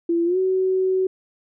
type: tone with pitch glide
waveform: sine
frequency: 338.5 to 375.6 Hz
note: E4 to F#4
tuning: +46 to +26 cents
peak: -17 dBFS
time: 0.09-1.07 s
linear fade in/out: 5 ms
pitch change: +180 cents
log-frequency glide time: 0.25-0.38 s
effects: none